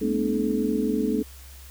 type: tone cluster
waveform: sine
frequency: 212.1 / 232.4 / 260.4 / 304.4 / 430.3 Hz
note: G#3 / A#3 / C4 / D#4 / A4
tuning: +37 / -5 / -8 / -38 / -39 cents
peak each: -28 dBFS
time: 0.01-1.23 s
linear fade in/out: 10 ms
effects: added 67 Hz sine -43 dBFS peak until 1.7 s + white hiss -49 dBFS RMS until 1.7 s